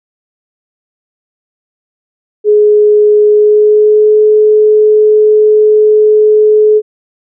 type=tone with pitch glide; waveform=sine; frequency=420 to 426.8 Hz; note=G#4 to G#4; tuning=+19 to +47 cents; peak=-3 dBFS; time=2.44-6.82 s; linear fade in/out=50 ms; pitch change=+28 cents; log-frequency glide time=3.29-4.18 s; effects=none